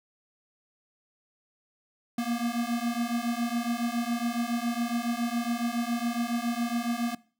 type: beating tone pair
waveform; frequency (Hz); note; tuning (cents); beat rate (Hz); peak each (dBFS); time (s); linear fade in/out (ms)
square; 233.1 / 240.3; A#3 / B3; 0 / -47; 7.2; -31; 2.18-7.15; 5
effects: noise-tail reverb RT60 0.4 s tail -21 dB re dry